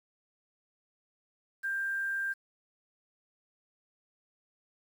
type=tone with quantisation; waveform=sine; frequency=1587 Hz; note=G6; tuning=21 cents sharp; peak=-30 dBFS; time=1.63-2.34 s; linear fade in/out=20 ms; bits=9; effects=none